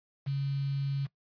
sine tone with quantisation, 138.59 Hz, C#3, in tune, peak -28 dBFS, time 0.26-1.07 s, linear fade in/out 20 ms, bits 8, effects noise-tail reverb RT60 0.1 s tail -19 dB re dry + resampled to 11025 Hz

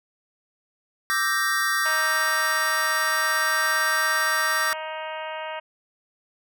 square chord, E half-diminished seventh, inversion third, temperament equal, 1174.7 / 1318.5 / 1568 / 1864.7 Hz, D6 / E6 / G6 / Bb6, 0 / 0 / 0 / 0 cents, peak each -29 / -31 / -26 / -26 dBFS, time 1.1-4.73 s, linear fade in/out 0 ms
harmonic tone, 313.7 Hz, D#4, 14 cents sharp, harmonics 2 / 3 / 4 / 5 / 6 / 7 / 8 / 9 / 10, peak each -34 / -34 / -41 / -40 / -42 / -43 / -44 / -42 / -49 dBFS, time 1.85-5.6 s, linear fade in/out 10 ms
effects none

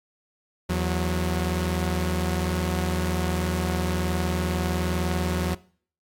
sawtooth tone pair together, 81.26 / 182.3 Hz, E2 / F#3, -24 / -25 cents, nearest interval octave + major second, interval 1399 cents, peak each -22 / -22 dBFS, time 0.69-5.55 s, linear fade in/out 10 ms, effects noise-tail reverb RT60 0.5 s tail -21 dB re dry + AAC 64 kbps

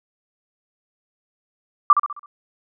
sine tone with echo, 1174.7 Hz, D6, in tune, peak -6 dBFS, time 1.9-1.93 s, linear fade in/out 2 ms, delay 66 ms, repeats 5, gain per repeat -7 dB, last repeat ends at 2.26 s, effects none

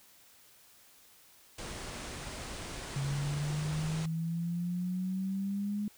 pink low-pass noise, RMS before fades -42 dBFS, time 1.58-4.06 s, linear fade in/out 5 ms, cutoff 10000 Hz, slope 96 dB/octave
sine exponential sweep, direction up, 137.3 to 209.1 Hz, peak -31 dBFS, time 2.96-5.88 s, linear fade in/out 2 ms
effects white hiss -60 dBFS RMS until 5.97 s

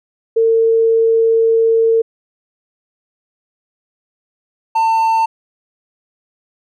sine / triangle tone pair in turn, 452.9 / 897.5 Hz, A#4 / A5, -50 / +34 cents, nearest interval octave, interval 1184 cents, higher second, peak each -9 dBFS, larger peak neither, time 0.36-2.02 / 4.75-5.26 s, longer first, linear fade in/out 10 ms, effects none

